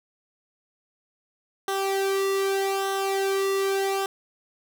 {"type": "tone with flanger", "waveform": "sawtooth", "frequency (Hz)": 390, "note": "G4", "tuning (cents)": -9, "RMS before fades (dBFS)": -25, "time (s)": [1.68, 4.06], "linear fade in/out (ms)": 2, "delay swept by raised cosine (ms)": [0.42, 1.28], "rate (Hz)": 0.82, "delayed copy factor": -0.7, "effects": []}